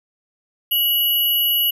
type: tone pair together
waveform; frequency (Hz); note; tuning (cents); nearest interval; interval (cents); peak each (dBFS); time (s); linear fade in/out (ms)
sine; 2933 / 11720; F#7 / F#9; -16 / -18; 2 octaves; 2398; -18; 0.71-1.71; 10
effects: none